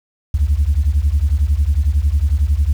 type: beating tone pair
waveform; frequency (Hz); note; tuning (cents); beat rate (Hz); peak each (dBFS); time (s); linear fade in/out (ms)
sine; 67 / 78; C2 / D#2; +42 / +5; 11; -14; 0.34-2.73; 5
effects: tanh soft clip ceiling -7 dBFS + 7-bit